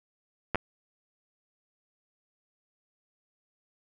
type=clicks; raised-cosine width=0.5 ms; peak=-12 dBFS; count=2; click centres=0.547 / 0.556 s; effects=none

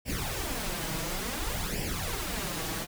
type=noise with flanger; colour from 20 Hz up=pink; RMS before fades=-33 dBFS; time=0.05-2.87 s; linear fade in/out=50 ms; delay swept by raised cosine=0.38 to 6.28 ms; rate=0.57 Hz; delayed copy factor=+0.75; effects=none

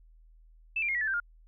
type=tone with pitch steps; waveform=sine; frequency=2637 / 2377 / 2142 / 1930.4 / 1739.8 / 1568 / 1413.1 Hz; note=E7 / D7 / C7 / B6 / A6 / G6 / F6; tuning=0 / +20 / +40 / -40 / -20 / 0 / +20 cents; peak=-27 dBFS; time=0.76-1.201 s; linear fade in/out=5 ms; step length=63 ms; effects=added 40 Hz sine -54 dBFS peak until 1.47 s

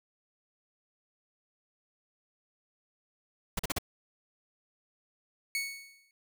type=noise bursts; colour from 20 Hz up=pink; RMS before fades=-31 dBFS; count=4; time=3.57-3.785 s; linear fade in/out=5 ms; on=23 ms; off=41 ms
type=tone with exponential decay; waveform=sawtooth; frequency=2217 Hz; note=C#7; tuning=in tune; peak=-25 dBFS; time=5.55-6.11 s; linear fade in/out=1 ms; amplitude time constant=120 ms
effects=none

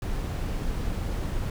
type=noise; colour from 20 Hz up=brown; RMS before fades=-29 dBFS; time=0.02-1.5 s; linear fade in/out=2 ms; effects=none

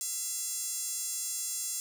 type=tone with high-pass filter; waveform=sawtooth; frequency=677 Hz; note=E5; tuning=46 cents sharp; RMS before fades=-35 dBFS; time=0.01-1.8 s; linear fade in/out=0 ms; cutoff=7400 Hz; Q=2.7; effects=none

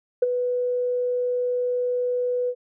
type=tone with ADSR envelope; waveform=sine; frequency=494 Hz; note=B4; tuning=in tune; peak=-12 dBFS; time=0.22-2.55 s; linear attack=7 ms; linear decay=22 ms; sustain=-9 dB; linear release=62 ms; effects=tanh soft clip ceiling -9 dBFS

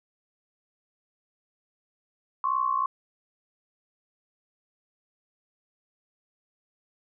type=tone pair together; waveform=sine; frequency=1056.2 / 1119 Hz; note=C6 / C#6; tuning=+16 / +16 cents; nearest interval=minor second; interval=100 cents; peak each=-26 / -26 dBFS; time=2.44-2.86 s; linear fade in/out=2 ms; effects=none

